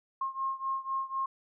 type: beating tone pair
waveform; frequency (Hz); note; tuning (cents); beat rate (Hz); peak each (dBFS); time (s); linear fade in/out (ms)
sine; 1070 / 1074; C6 / C6; +38 / +45; 4; -33 / -35; 0.21-1.26; 5
effects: none